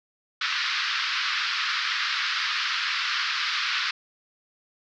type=band-pass noise; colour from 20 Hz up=pink; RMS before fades=-27 dBFS; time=0.41-3.91 s; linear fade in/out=5 ms; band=1200 to 5100 Hz; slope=48 dB/octave; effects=none